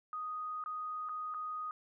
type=tone with dropouts; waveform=sine; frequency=1244.5 Hz; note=D#6; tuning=in tune; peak=-37 dBFS; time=0.13-1.71 s; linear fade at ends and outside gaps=1 ms; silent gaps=0.639-0.66 / 1.088-1.093 / 1.34-1.345 s; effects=none